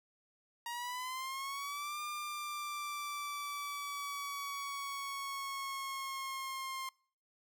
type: linear two-way sweep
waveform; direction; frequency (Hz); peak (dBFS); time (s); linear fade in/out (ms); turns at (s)
sawtooth; up then down; 940 to 1200 to 1058; -35; 0.66-6.89; 2; 2.01
effects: noise-tail reverb RT60 0.5 s tail -26 dB re dry